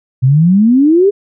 sine exponential sweep, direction up, 123.47 to 417.7 Hz, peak -5 dBFS, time 0.22-1.11 s, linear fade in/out 20 ms, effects none

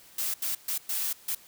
blue noise bursts at uneven times, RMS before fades -30 dBFS, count 5, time 0.18-0.34 / 0.42-0.55 / 0.68-0.78 / 0.89-1.13 / 1.28-1.35 s, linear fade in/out 5 ms, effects white hiss -54 dBFS RMS until 1.47 s

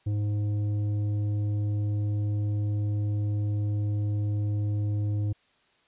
sine tone with tanh clipping, 103.83 Hz, G#2, in tune, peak -26 dBFS, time 0.06-5.33 s, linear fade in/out 10 ms, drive 8 dB, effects white hiss -65 dBFS RMS until 5.87 s + resampled to 8000 Hz

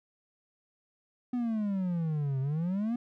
triangle exponential two-way sweep, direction down then up, 251.1 to 130.81 to 245 Hz, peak -26 dBFS, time 1.33-2.96 s, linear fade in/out 5 ms, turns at 2.4 s, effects none

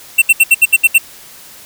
square tone bursts, 2705 Hz, E7, 44 cents sharp, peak -4 dBFS, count 8, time 0.18-0.983 s, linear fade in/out 10 ms, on 40 ms, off 69 ms, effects white hiss -37 dBFS RMS until 1.65 s

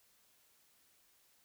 silence, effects white hiss -70 dBFS RMS until 1.44 s

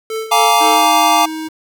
square tone with tremolo, 442 Hz, A4, 8 cents sharp, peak -19 dBFS, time 0.1-0.85 s, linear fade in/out 2 ms, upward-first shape sine, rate 3.8 Hz, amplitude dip 70%
square chord, Bb dominant seventh, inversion second, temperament just, 699.2 / 839.1 / 932.3 / 1165.4 Hz, F5 / Ab5 / Bb5 / D6, +2 / +18 / 0 / -14 cents, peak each -16 dBFS, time 0.31-1.26 s, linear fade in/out 10 ms
square tone with pitch glide, 313.6 to 315.8 Hz, D#4 to D#4, +14 to +26 cents, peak -22 dBFS, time 0.6-1.49 s, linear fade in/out 20 ms, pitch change +12 cents, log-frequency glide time 0.77-1.31 s
effects 7-bit

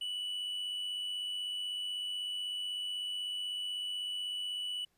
triangle tone with amplitude modulation, 2960 Hz, F#7, in tune, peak -32 dBFS, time 0.01-4.85 s, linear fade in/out 5 ms, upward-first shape sine, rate 96.1 Hz, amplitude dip 35%, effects pink hiss -75 dBFS RMS until 4.97 s + resampled to 32000 Hz

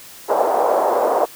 pink band-pass noise, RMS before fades -17 dBFS, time 0.28-1.26 s, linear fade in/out 20 ms, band 490 to 870 Hz, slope 24 dB/octave, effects white hiss -40 dBFS RMS until 1.35 s

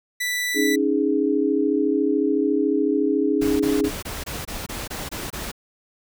sawtooth tone, 1975.5 Hz, B6, in tune, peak -19 dBFS, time 0.2-0.76 s, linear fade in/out 10 ms
sine chord, C# suspended second, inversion none, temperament equal, 277.2 / 311.1 / 415.3 Hz, C#4 / D#4 / G#4, 0 / 0 / 0 cents, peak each -22 dBFS, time 0.54-3.91 s, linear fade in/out 50 ms
pink noise bursts, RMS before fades -31 dBFS, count 10, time 3.41-5.517 s, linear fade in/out 10 ms, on 190 ms, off 23 ms
effects none

